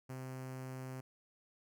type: tone with notch filter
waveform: sawtooth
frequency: 130 Hz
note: C3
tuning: 11 cents flat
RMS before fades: -45 dBFS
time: 0.09-1.01 s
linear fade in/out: 10 ms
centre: 3600 Hz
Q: 1.3
effects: none

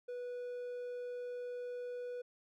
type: tone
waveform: triangle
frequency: 490.8 Hz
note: B4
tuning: 11 cents flat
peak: -38 dBFS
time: 0.08-2.22 s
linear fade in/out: 10 ms
effects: none

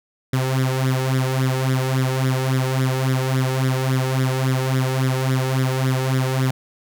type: tone with flanger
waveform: sawtooth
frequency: 130.81 Hz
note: C3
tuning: in tune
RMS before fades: -20 dBFS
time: 0.33-6.51 s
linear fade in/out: 5 ms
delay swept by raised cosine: 0.55 to 2.35 ms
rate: 3.6 Hz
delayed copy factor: +0.75
effects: none

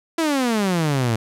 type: exponential sweep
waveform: sawtooth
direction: down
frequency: 337.7 to 108.7 Hz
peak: -14 dBFS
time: 0.18-1.16 s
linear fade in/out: 5 ms
effects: low-pass 12000 Hz 12 dB/octave

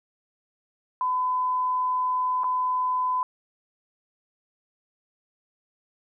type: tone with dropouts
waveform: sine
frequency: 1009 Hz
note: B5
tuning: 37 cents sharp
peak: -22 dBFS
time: 1.01-3.23 s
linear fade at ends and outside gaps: 1 ms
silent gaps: 2.435-2.442 s
effects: none

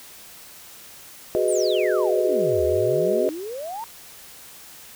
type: chord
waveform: sine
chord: G# minor seventh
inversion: third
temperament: equal with one note detuned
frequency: 370 / 415.3 / 499.9 / 622.3 Hz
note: F#4 / G#4 / B4 / D#5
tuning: 0 / 0 / +21 / 0 cents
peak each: -23 / -24 / -25 / -23 dBFS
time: 1.35-3.29 s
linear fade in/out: 0 ms
type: exponential two-way sweep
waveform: sine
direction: down then up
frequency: 9860 to 73.42 to 947 Hz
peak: -29 dBFS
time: 1.48-3.84 s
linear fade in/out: 0 ms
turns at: 2.64 s
effects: white hiss -44 dBFS RMS until 4.95 s

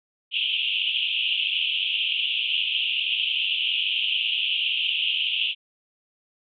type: band-pass noise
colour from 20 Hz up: white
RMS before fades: -25 dBFS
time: 0.31-5.55 s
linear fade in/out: 50 ms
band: 2600 to 3300 Hz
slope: 96 dB/octave
effects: none

